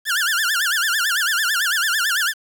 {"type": "tone with vibrato", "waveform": "sawtooth", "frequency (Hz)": 1568, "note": "G6", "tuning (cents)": 0, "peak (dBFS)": -14, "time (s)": [0.05, 2.34], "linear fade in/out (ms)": 50, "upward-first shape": "sine", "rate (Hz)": 9, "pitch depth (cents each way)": 230, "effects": ["7-bit"]}